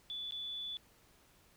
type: tone with dropouts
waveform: sine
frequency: 3462 Hz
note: A7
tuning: 29 cents flat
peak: -39 dBFS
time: 0.1-0.77 s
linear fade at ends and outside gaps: 0 ms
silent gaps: 0.309-0.322 s
effects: pink hiss -66 dBFS RMS until 1.56 s